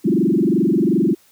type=tone with frequency modulation; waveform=sine; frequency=270.4 Hz; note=C#4; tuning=43 cents flat; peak=-13 dBFS; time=0.04-1.15 s; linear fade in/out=20 ms; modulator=22.7 Hz; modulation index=4.1; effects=white hiss -54 dBFS RMS until 1.31 s